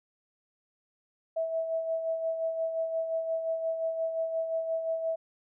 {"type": "tone with tremolo", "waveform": "sine", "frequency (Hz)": 652, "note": "E5", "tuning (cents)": -19, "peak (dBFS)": -26, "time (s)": [1.36, 5.16], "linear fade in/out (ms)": 10, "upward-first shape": "sine", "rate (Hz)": 5.7, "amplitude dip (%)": 50, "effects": []}